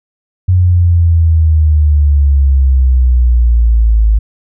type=exponential sweep; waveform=sine; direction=down; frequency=91.9 to 52.9 Hz; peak=-5 dBFS; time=0.48-4.19 s; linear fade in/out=10 ms; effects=none